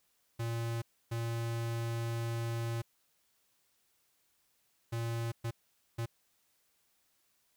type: tone bursts at uneven times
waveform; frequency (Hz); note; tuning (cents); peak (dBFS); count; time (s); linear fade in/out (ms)
square; 115.9; A#2; -10; -34; 5; 0.39-0.82 / 1.11-2.82 / 4.92-5.32 / 5.44-5.51 / 5.98-6.06; 10
effects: white hiss -74 dBFS RMS until 7.56 s